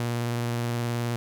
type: tone with vibrato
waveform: sawtooth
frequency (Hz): 118.9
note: A#2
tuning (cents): +35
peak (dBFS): -22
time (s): 0-1.16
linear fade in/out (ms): 0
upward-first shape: triangle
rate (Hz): 19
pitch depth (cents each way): 26
effects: none

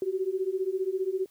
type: beating tone pair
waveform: sine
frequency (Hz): 370 / 385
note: F#4 / G4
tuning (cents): 0 / -31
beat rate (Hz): 15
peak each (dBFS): -30 / -29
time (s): 0.02-1.26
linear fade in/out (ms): 2
effects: white hiss -64 dBFS RMS until 1.3 s

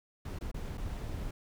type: noise with dropouts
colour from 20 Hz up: brown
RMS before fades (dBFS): -38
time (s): 0.25-1.31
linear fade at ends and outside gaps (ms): 5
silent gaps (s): 0.388-0.409 / 0.515-0.542 / 0.774-0.778
effects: none

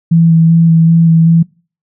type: tone with vibrato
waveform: sine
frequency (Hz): 164.81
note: E3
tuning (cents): 0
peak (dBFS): -4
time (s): 0.11-1.43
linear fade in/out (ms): 10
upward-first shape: square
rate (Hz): 2.6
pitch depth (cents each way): 13
effects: noise-tail reverb RT60 0.4 s tail -25 dB re dry

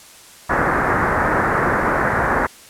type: low-pass noise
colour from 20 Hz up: white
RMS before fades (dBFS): -18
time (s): 0.49-2.47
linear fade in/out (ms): 10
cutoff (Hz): 1800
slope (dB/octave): 48
effects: white hiss -43 dBFS RMS until 2.69 s + low-pass 11000 Hz 12 dB/octave

